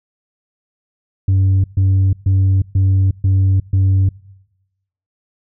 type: tone bursts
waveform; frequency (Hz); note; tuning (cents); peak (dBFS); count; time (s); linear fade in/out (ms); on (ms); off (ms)
sine; 95.8; G2; -39; -7; 6; 1.28-4.09; 5; 360; 130
effects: noise-tail reverb RT60 1.0 s tail -24 dB re dry + tanh soft clip ceiling -9 dBFS